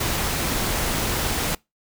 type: noise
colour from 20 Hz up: pink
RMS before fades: -24 dBFS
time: 0-1.55 s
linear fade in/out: 5 ms
effects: noise-tail reverb RT60 0.2 s tail -24 dB re dry